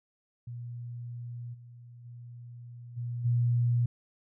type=tone with level steps; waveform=sine; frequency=120 Hz; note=B2; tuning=49 cents flat; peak=-37 / -47 / -43 / -32 / -23 dBFS; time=0.47-3.86 s; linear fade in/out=5 ms; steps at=1.53 / 2.04 / 2.96 / 3.24 s; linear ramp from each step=20 ms; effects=none